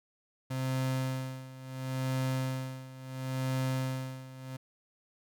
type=tone with tremolo; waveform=35% pulse; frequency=130.81 Hz; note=C3; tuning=in tune; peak=-27 dBFS; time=0.5-4.57 s; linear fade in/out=10 ms; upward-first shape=sine; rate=0.72 Hz; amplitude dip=85%; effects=none